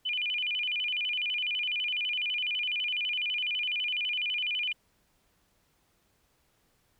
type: tone with vibrato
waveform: sine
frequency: 2700 Hz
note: E7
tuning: 41 cents sharp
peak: -28 dBFS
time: 0.05-4.73 s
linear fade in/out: 10 ms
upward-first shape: square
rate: 12 Hz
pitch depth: 190 cents each way
effects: pink hiss -70 dBFS RMS until 6.99 s